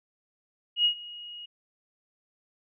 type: tone with ADSR envelope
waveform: sine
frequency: 2884 Hz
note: F#7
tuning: 45 cents flat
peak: -18 dBFS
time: 0.76-1.46 s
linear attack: 88 ms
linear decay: 92 ms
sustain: -21 dB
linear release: 10 ms
effects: none